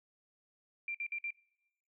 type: tone bursts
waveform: sine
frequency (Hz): 2368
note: D7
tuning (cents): +14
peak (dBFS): -35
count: 4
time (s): 0.88-1.306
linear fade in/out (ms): 2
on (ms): 66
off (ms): 54
effects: noise-tail reverb RT60 1.0 s tail -25 dB re dry